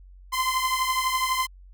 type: beating tone pair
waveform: sawtooth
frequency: 1028 / 1040 Hz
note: C6 / C6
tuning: -31 / -11 cents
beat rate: 12 Hz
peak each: -22 dBFS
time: 0.32-1.47 s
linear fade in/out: 20 ms
effects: added 46 Hz sine -45 dBFS peak until 1.73 s